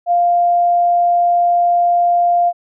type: tone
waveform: sine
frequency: 698.5 Hz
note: F5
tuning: in tune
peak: -10 dBFS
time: 0.06-2.53 s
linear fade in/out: 50 ms
effects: none